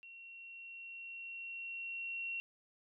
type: tone with level ramp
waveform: sine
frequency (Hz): 2733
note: F7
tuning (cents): -38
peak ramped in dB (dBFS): -51 to -37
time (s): 0.03-2.4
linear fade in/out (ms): 0
effects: none